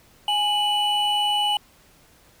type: tone pair together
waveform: triangle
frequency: 830.6 / 2964 Hz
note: G#5 / F#7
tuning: 0 / +2 cents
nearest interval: octave + minor seventh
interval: 2202 cents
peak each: -21 / -20 dBFS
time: 0.28-1.57 s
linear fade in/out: 2 ms
effects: pink hiss -55 dBFS RMS until 2.4 s